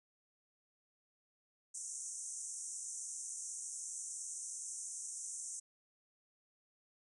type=band-pass noise; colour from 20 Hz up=white; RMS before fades=-45 dBFS; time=1.74-5.6 s; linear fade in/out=10 ms; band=5900 to 9300 Hz; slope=96 dB/octave; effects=none